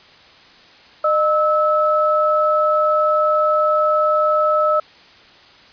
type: tone pair together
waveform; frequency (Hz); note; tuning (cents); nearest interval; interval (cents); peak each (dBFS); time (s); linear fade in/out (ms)
sine; 610.5 / 1301; D#5 / E6; -33 / -23; octave + minor second; 1310; -16; 1.04-4.8; 5
effects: white hiss -46 dBFS RMS until 5.72 s + resampled to 11025 Hz